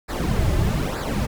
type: noise with flanger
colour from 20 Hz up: brown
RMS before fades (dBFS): -22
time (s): 0.08-1.27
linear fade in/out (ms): 20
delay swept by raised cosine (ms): 0.32 to 4.32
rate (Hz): 1.1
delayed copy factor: -0.75
effects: none